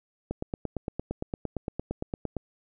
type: click train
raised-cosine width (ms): 2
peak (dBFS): -17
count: 19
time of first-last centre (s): 0.31-2.367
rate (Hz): 8.75
effects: none